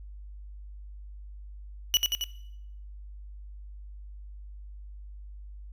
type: tone with echo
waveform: 35% pulse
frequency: 2945 Hz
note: F#7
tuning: 9 cents flat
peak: -17 dBFS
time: 1.94-1.97 s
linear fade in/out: 0 ms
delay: 90 ms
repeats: 3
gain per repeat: -3 dB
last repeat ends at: 2.24 s
effects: noise-tail reverb RT60 0.8 s tail -19 dB re dry + added 50 Hz sine -41 dBFS peak until 5.72 s